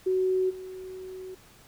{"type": "tone with level steps", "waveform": "sine", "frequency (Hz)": 373.4, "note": "F#4", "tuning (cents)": 16, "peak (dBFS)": [-22, -37], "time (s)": [0.06, 1.35], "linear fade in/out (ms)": 10, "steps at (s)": 0.49, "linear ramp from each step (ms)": 20, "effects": ["pink hiss -55 dBFS RMS until 1.67 s"]}